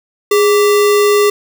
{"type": "tone with sample-and-hold", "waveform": "sine", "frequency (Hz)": 413.3, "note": "G#4", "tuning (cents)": -8, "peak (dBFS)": -7, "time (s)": [0.31, 1.3], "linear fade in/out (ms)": 5, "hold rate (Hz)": 1575, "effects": []}